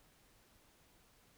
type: silence
effects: pink hiss -68 dBFS RMS until 1.37 s